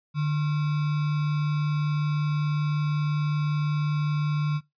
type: tone with sample-and-hold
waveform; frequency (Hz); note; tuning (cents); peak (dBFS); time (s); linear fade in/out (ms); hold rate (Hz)
sine; 149.1; D3; +27; -22; 0.14-4.61; 50; 1225
effects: noise-tail reverb RT60 0.2 s tail -21 dB re dry + resampled to 11025 Hz